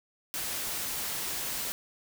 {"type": "noise", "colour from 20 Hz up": "white", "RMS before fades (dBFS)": -34, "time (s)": [0.34, 1.72], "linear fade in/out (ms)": 0, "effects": []}